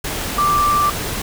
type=tone in noise; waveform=sine; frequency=1174.7 Hz; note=D6; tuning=in tune; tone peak=-13 dBFS; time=0.38-0.9 s; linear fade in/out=5 ms; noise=pink; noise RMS=-24 dBFS; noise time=0.04-1.22 s; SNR=+8 dB; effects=none